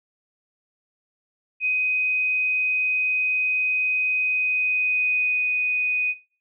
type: tone with pitch glide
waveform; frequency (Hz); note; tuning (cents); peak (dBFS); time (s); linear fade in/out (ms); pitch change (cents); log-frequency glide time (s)
sine; 2508 to 2491; D#7 to D#7; +13 to +1; -20; 1.6-6.15; 50; -12; 4.21-5.43
effects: noise-tail reverb RT60 0.4 s tail -17 dB re dry